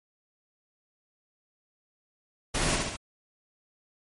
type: noise with echo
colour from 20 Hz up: pink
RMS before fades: -28 dBFS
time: 2.54-2.76 s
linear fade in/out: 10 ms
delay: 69 ms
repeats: 3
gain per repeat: -3 dB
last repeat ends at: 2.967 s
effects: MP3 48 kbps